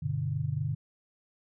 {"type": "chord", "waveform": "sine", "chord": "G major", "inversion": "none", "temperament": "equal", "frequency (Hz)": [98, 123.47, 146.83], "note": ["G2", "B2", "D3"], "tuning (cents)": [0, 0, 0], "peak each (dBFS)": [-35, -33, -31], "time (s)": [0.02, 0.75], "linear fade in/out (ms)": 10, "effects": []}